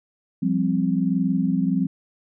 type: chord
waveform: sine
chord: F suspended second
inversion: none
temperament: equal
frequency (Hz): 174.61 / 196 / 261.6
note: F3 / G3 / C4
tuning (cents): 0 / 0 / 0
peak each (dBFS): -23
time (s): 0.42-1.87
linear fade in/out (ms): 10
effects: none